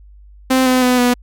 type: tone with pitch steps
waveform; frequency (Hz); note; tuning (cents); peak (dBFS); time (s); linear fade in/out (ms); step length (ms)
sawtooth; 260 / 255.1 / 250.3 / 245.5; C4 / C4 / B3 / B3; -11 / -44 / +23 / -10; -7; 0.5-1.14; 10; 160
effects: added 50 Hz sine -39 dBFS peak until 1.22 s